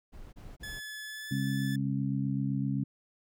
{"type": "noise bursts", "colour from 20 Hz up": "brown", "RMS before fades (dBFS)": -46, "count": 3, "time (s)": [0.12, 0.806], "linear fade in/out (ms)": 20, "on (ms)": 210, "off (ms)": 28}
{"type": "tone with pitch glide", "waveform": "sawtooth", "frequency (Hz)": [1718, 1737], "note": ["A6", "A6"], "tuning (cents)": [-42, -23], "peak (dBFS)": -36, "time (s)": [0.63, 1.76], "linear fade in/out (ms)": 5, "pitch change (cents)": 19, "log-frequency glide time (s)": [1.04, 1.3]}
{"type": "harmonic tone", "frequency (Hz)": 67.8, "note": "C#2", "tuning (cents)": -38, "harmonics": [2, 3, 4], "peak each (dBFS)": [-31, -33, -34], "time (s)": [1.31, 2.84], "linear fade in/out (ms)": 5}
{"effects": []}